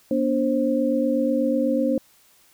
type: tone cluster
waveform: sine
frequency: 241.8 / 289.9 / 529 Hz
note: B3 / D4 / C5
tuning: -36 / -22 / +19 cents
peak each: -23 dBFS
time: 0.11-1.98 s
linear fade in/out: 2 ms
effects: white hiss -57 dBFS RMS until 2.53 s